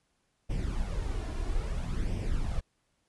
brown noise with flanger, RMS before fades -31 dBFS, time 0.49-2.61 s, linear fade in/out 20 ms, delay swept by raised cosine 0.35 to 2.95 ms, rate 0.6 Hz, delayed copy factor +0.6, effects pink hiss -75 dBFS RMS until 3.08 s + resampled to 24000 Hz

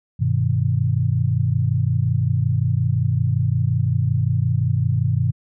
sine chord, G augmented, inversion none, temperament equal, 98 / 123.47 / 155.56 Hz, G2 / B2 / D#3, 0 / 0 / 0 cents, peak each -21 / -19 / -23 dBFS, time 0.19-5.32 s, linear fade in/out 20 ms, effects none

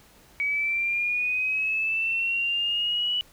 sine linear sweep, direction up, 2262 to 2960 Hz, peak -23 dBFS, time 0.4-3.21 s, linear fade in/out 0 ms, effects pink hiss -55 dBFS RMS until 3.32 s

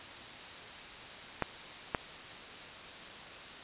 clicks, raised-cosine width 0.5 ms, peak -14 dBFS, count 2, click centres 1.423 / 1.948 s, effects white hiss -46 dBFS RMS until 3.63 s + resampled to 8000 Hz

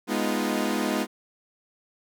sawtooth chord, F half-diminished seventh, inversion first, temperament equal with one note detuned, 207.7 / 246.9 / 310.1 / 349.2 Hz, Ab3 / Cb4 / Eb4 / F4, 0 / 0 / -6 / 0 cents, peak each -25 / -25 / -26 / -28 dBFS, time 0.07-1.07 s, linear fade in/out 50 ms, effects none

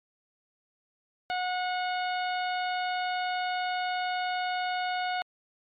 harmonic tone, 729 Hz, F#5, 26 cents flat, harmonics 1 / 2 / 3 / 4 / 5 / 6, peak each -29 / -35 / -39 / -41 / -43 / -45 dBFS, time 1.3-5.22 s, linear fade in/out 0 ms, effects MP3 64 kbps

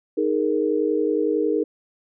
sine chord, D# suspended fourth, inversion none, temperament equal, 311.1 / 415.3 / 466.2 Hz, D#4 / G#4 / A#4, 0 / 0 / 0 cents, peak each -23 dBFS, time 0.17-1.64 s, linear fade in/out 10 ms, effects none

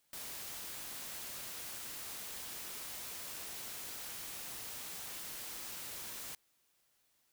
white noise, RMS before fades -45 dBFS, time 0.13-6.35 s, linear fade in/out 2 ms, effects white hiss -75 dBFS RMS until 7.32 s

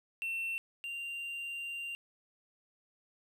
triangle tone pair in turn, 2700 / 2778 Hz, E7 / F7, +41 / -10 cents, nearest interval unison, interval 49 cents, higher second, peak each -32 / -36 dBFS, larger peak first, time 0.22-0.58 / 0.84-1.95 s, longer second, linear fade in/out 0 ms, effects none

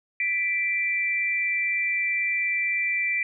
sine tone pair together, 1977 / 2348 Hz, B6 / D7, +1 / -1 cents, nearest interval minor third, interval 298 cents, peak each -27 / -24 dBFS, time 0.2-3.23 s, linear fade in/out 2 ms, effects none

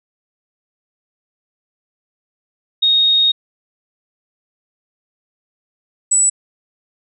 sine tone pair in turn, 3729 / 7901 Hz, A#7 / B8, 0 / 0 cents, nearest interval octave + minor second, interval 1300 cents, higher second, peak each -10 dBFS, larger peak neither, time 2.82-3.32 / 6.11-6.3 s, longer first, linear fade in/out 10 ms, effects none

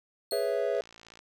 sawtooth tone with exponential decay, 4309 Hz, C#8, 50 cents flat, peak -30 dBFS, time 0.31-0.68 s, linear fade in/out 1 ms, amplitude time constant 80 ms
triangle chord, C# minor seventh, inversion second, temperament equal, 415.3 / 493.9 / 554.4 / 659.3 Hz, G#4 / B4 / C#5 / E5, 0 / 0 / 0 / 0 cents, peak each -30 dBFS, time 0.32-0.81 s, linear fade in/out 2 ms
click train, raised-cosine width 0.2 ms, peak -33 dBFS, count 26, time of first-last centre 0.75-1.191 s, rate 56.7 Hz
effects none

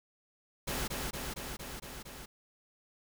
pink noise with echo, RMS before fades -35 dBFS, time 0.67-0.88 s, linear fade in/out 10 ms, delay 230 ms, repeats 6, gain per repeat -2 dB, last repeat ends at 2.26 s, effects none

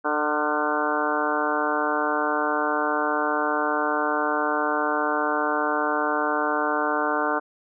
harmonic tone with a mistuned harmonic, 150 Hz, D3, 37 cents sharp, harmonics 2 / 3 / 4 / 5 / 6 / 7 / 8 / 9 / 10, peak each -30 / -30 / -30 / -30 / -30 / -30 / -30 / -30 / -30 dBFS, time 0.04-7.4 s, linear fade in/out 20 ms, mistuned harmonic 9, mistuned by +44 cents, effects none

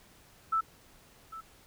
sine tone with echo, 1318.5 Hz, E6, in tune, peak -25 dBFS, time 0.52-0.61 s, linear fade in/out 10 ms, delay 800 ms, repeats 1, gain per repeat -15 dB, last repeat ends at 1.41 s, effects pink hiss -59 dBFS RMS until 1.66 s

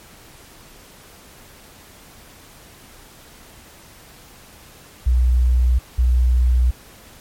sine tone pair in turn, 61.74 / 61.74 Hz, B1 / B1, 0 / 0 cents, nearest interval unison, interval 0 cents, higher neither, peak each -12 dBFS, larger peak neither, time 5.06-5.79 / 5.98-6.71 s, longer neither, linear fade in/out 10 ms, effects pink hiss -45 dBFS RMS until 7.2 s + MP3 64 kbps

